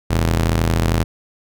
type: ring-modulated tone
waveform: sawtooth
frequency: 82.41 Hz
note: E2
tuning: in tune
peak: -8 dBFS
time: 0.1-1.04 s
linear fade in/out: 10 ms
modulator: 24.7 Hz
effects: none